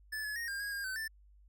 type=tone with pitch steps; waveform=square; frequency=1739 / 1705 / 1860 / 1605 / 1646 / 1615 / 1527 / 1772 Hz; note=A6 / G#6 / A#6 / G6 / G#6 / G#6 / G6 / A6; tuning=-21 / +45 / -4 / +40 / -16 / -49 / -46 / +12 cents; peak=-37 dBFS; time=0.12-1.08 s; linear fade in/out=10 ms; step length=120 ms; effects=added 50 Hz sine -58 dBFS peak until 1.48 s